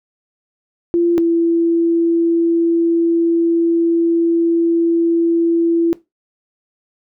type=tone pair in turn; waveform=sine; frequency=342.6 / 335.4 Hz; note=F4 / E4; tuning=-33 / +30 cents; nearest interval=unison; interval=37 cents; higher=first; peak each=-11 dBFS; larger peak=neither; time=0.94-1.18 / 1.18-5.93 s; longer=second; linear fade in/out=0 ms; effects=noise-tail reverb RT60 0.2 s tail -18 dB re dry